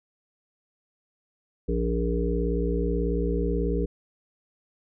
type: harmonic tone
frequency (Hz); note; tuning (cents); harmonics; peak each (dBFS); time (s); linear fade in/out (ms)
58.3; A#1; +1; 1 / 3 / 5 / 7 / 8; -26 / -30 / -32 / -30 / -31; 1.68-3.86; 10
effects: none